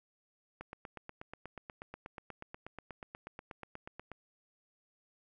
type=click train; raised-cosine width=0.5 ms; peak=-29 dBFS; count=30; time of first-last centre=0.61-4.117 s; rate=8.27 Hz; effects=none